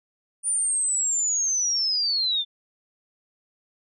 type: linear sweep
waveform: sine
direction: down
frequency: 9390 to 3513 Hz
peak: -21 dBFS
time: 0.43-2.45 s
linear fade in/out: 50 ms
effects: none